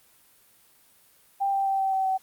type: tone with pitch steps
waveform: sine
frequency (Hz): 790 / 784.1 / 778.2 / 772.4 / 766.6 / 760.9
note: G5 / G5 / G5 / G5 / G5 / F#5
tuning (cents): +13 / 0 / -13 / -26 / -39 / +48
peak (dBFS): -22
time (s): 1.4-2.18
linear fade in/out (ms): 20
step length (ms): 130
effects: white hiss -59 dBFS RMS until 2.22 s + Opus 32 kbps